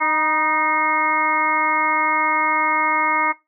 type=harmonic tone with a mistuned harmonic; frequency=308.4 Hz; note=D#4; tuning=15 cents flat; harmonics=1 / 2 / 3 / 4 / 5 / 6 / 7; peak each=-31 / -31 / -19 / -22 / -31 / -29 / -21 dBFS; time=0-3.33 s; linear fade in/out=20 ms; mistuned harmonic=3; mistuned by=+41 cents; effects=noise-tail reverb RT60 0.2 s tail -18 dB re dry